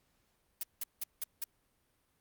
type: noise bursts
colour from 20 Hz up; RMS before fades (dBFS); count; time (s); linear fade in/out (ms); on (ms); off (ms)
blue; -36; 5; 0.61-1.44; 2; 22; 180
effects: pink hiss -75 dBFS RMS until 2.2 s + Opus 48 kbps